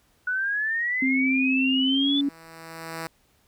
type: exponential sweep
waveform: sine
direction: up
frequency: 1467 to 3520 Hz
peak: -23 dBFS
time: 0.27-2.21 s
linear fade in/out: 5 ms
type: tone with pitch glide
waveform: sine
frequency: 263 to 281.9 Hz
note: C4 to C#4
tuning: +9 to +29 cents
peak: -21 dBFS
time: 1.02-2.29 s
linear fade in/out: 5 ms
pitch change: +120 cents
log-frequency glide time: 1.84-2.13 s
type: tone with exponential growth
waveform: 5% pulse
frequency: 163.4 Hz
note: E3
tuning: 15 cents flat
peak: -19 dBFS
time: 1.41-3.07 s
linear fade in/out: 2 ms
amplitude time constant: 360 ms
effects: pink hiss -64 dBFS RMS until 3.47 s